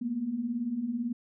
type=beating tone pair; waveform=sine; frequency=222.9 / 240.9 Hz; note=A3 / B3; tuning=+23 / -43 cents; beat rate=18 Hz; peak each=-36 / -30 dBFS; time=0.01-1.13 s; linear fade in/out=10 ms; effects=none